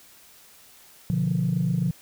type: chord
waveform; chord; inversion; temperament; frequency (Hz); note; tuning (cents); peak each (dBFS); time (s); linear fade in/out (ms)
sine; B diminished; none; equal; 123.47 / 146.83 / 174.61; B2 / D3 / F3; 0 / 0 / 0; -27 / -25 / -23; 1.1-1.91; 0
effects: tanh soft clip ceiling -15 dBFS + white hiss -52 dBFS RMS until 2.01 s